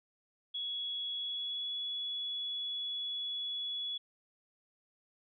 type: tone with pitch glide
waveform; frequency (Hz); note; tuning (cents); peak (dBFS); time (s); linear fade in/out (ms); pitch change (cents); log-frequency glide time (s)
sine; 3359 to 3390; G#7 to G#7; +19 to +35; -35; 0.54-3.98; 10; +16; 1.13-1.72
effects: none